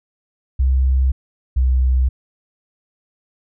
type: tone pair in turn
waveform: sine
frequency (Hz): 65.41 / 63.92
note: C2 / C2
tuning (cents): 0 / -40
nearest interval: unison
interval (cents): 40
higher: first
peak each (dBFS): -12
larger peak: neither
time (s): 0.59-1.12 / 1.56-2.09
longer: neither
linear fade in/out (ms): 10
effects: none